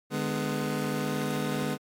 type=chord; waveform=25% pulse; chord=G# diminished; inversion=second; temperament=just; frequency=149.51 / 207.7 / 249.2 Hz; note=D3 / G#3 / B3; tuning=+31 / 0 / +16 cents; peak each=-29 dBFS; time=0.1-1.78 s; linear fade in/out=50 ms; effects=AAC 64 kbps